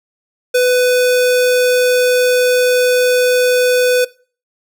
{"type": "tone", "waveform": "square", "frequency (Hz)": 498.7, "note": "B4", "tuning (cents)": 17, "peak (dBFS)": -10, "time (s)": [0.54, 4.05], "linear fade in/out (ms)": 10, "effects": ["noise-tail reverb RT60 0.4 s tail -21 dB re dry"]}